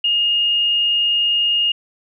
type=tone; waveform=sine; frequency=2845 Hz; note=F7; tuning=31 cents sharp; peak=-14 dBFS; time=0.04-1.72 s; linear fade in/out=5 ms; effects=none